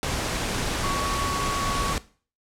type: tone in noise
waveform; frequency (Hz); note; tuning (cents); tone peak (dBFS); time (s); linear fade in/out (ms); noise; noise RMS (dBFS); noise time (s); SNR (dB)
sine; 1120; C#6; +18; -27; 0.84-1.93; 0; pink; -27; 0.03-1.98; -3
effects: noise-tail reverb RT60 0.4 s tail -18 dB re dry + low-pass 9000 Hz 12 dB/octave